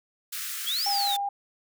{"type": "high-pass noise", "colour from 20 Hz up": "white", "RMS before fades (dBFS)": -34, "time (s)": [0.32, 1.17], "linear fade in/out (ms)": 10, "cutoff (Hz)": 1200, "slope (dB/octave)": 96}
{"type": "exponential two-way sweep", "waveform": "sine", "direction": "up then down", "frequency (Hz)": [3135, 5500, 3468], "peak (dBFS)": -26, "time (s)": [0.66, 1.17], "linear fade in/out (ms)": 20, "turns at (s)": 0.87}
{"type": "tone", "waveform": "sine", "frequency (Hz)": 803, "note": "G5", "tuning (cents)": 41, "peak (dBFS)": -26, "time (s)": [0.86, 1.29], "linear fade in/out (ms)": 5}
{"effects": []}